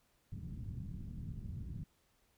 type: low-pass noise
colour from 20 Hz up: white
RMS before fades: -44 dBFS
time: 0.32-1.84 s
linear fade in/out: 5 ms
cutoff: 170 Hz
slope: 24 dB/octave
effects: pink hiss -74 dBFS RMS until 2.37 s